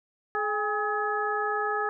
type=harmonic tone with a mistuned harmonic; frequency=423.9 Hz; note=G#4; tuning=35 cents sharp; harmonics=1 / 2 / 3 / 4; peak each=-31 / -31 / -30 / -32 dBFS; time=0.35-1.89 s; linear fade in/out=0 ms; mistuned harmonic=2; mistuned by=-66 cents; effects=none